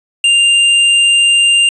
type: tone with tanh clipping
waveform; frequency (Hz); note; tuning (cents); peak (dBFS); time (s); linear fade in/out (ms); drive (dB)
sine; 2794; F7; 0; -8; 0.24-1.69; 2; 16
effects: resampled to 22050 Hz